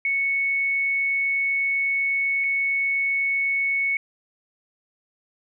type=tone pair in turn; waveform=sine; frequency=2213 / 2213 Hz; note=C#7 / C#7; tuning=-3 / -3 cents; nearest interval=unison; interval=0 cents; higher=neither; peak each=-20 dBFS; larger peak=neither; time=0.05-2.44 / 2.44-3.97 s; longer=first; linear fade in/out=2 ms; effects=none